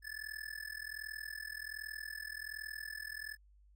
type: tone with amplitude modulation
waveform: square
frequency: 1733 Hz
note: A6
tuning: 27 cents flat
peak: -39 dBFS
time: 0.02-3.37 s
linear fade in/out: 50 ms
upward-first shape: sine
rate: 41.3 Hz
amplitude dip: 95%
effects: added 50 Hz sine -61 dBFS peak until 3.75 s